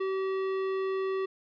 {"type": "tone with tanh clipping", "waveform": "sine", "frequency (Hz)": 382.9, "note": "G4", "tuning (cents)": -41, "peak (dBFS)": -30, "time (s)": [0, 1.26], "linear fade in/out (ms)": 10, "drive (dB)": 15, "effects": ["resampled to 11025 Hz"]}